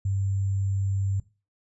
sine tone with sample-and-hold, 97.6 Hz, G2, 7 cents flat, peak -23 dBFS, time 0.05-1.2 s, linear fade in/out 5 ms, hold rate 7350 Hz, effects noise-tail reverb RT60 0.3 s tail -18 dB re dry + resampled to 24000 Hz

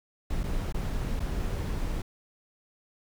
brown noise with dropouts, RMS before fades -30 dBFS, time 0.3-2.02 s, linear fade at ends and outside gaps 5 ms, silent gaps 0.434-0.438 / 0.725-0.743 / 1.196-1.201 s, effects none

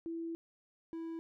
sine / triangle tone pair in turn, 331.6 / 328.7 Hz, E4 / E4, +10 / -5 cents, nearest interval unison, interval 15 cents, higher first, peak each -37 / -37 dBFS, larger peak neither, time 0.06-0.35 / 0.93-1.19 s, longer first, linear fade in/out 0 ms, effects none

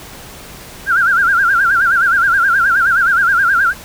sine tone with vibrato, 1480 Hz, F#6, in tune, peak -9 dBFS, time 0.86-3.74 s, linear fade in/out 50 ms, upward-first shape sine, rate 9.5 Hz, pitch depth 160 cents each way, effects pink hiss -34 dBFS RMS until 3.84 s

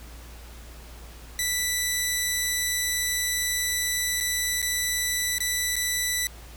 10% pulse tone with dropouts, 1975.5 Hz, B6, in tune, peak -15 dBFS, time 1.39-6.27 s, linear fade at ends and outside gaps 1 ms, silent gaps 4.203-4.208 / 4.618-4.626 / 5.383-5.404 / 5.757-5.764 s, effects added 58 Hz sine -42 dBFS peak until 6.56 s + pink hiss -48 dBFS RMS until 6.56 s

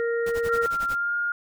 harmonic tone, 466.2 Hz, A#4, in tune, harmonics 1 / 3 / 4, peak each -23 / -33 / -35 dBFS, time 0-0.66 s, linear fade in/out 0 ms
pink noise with tremolo, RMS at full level -37 dBFS, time 0.26-0.96 s, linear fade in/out 5 ms, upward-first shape sine, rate 11 Hz, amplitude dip 100%
sine tone with pitch glide, 1383 to 1417 Hz, F6 to F6, -17 to +25 cents, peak -23 dBFS, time 0.49-1.32 s, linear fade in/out 2 ms, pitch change +42 cents, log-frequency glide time 0.86-1.15 s
effects none

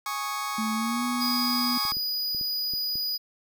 sawtooth chord, Ab suspended fourth, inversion none, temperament just, 830.6 / 1107.5 / 1245.9 Hz, Ab5 / Db6 / Eb6, 0 / -2 / +2 cents, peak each -32 / -27 / -31 dBFS, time 0.06-1.92 s, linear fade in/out 2 ms
sine tone with pitch glide, 219.8 to 245.3 Hz, A3 to B3, -2 to -12 cents, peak -27 dBFS, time 0.58-1.78 s, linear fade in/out 5 ms, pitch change +190 cents, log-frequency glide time 0.74-1.04 s
square tone, 4932 Hz, D#8, 16 cents flat, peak -27 dBFS, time 1.2-3.18 s, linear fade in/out 20 ms
clicks, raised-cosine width 3 ms, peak -30 dBFS, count 7, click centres 1.852 / 1.922 / 1.969 / 2.348 / 2.412 / 2.737 / 2.956 s
effects none

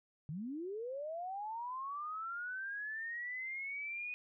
sine linear sweep, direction up, 138.59 to 2489 Hz, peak -39 dBFS, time 0.29-4.14 s, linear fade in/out 0 ms, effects none

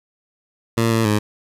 15% pulse tone with pitch steps, 114.8 / 113.1 / 105.6 Hz, A#2 / A2 / G#2, -26 / +48 / +29 cents, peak -9 dBFS, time 0.77-1.19 s, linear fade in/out 10 ms, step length 140 ms, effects resampled to 32000 Hz + 8-bit

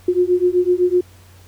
sine beating tone pair, 355.2 / 363.1 Hz, F4 / F#4, +29 / -33 cents, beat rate 7.9 Hz, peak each -16 dBFS, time 0.08-1.01 s, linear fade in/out 5 ms, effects added 91 Hz sine -44 dBFS peak until 1.47 s + pink hiss -50 dBFS RMS until 1.47 s

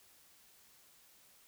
silence, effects white hiss -64 dBFS RMS until 1.47 s

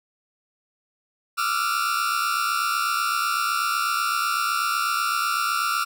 40% pulse tone cluster, 1173 / 1246 / 1354 / 1422 Hz, D6 / D#6 / E6 / F6, -2 / +2 / +46 / +31 cents, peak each -29 / -30 / -23 / -29 dBFS, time 1.37-5.85 s, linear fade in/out 20 ms, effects none

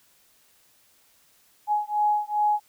sine beating tone pair, 837 / 839.5 Hz, G#5 / G#5, +13 / +18 cents, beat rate 2.5 Hz, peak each -24 dBFS, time 1.67-2.6 s, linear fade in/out 50 ms, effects white hiss -61 dBFS RMS until 2.68 s

